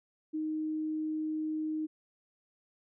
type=tone; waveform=sine; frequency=311.1 Hz; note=D#4; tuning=in tune; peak=-31 dBFS; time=0.33-1.87 s; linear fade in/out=20 ms; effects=none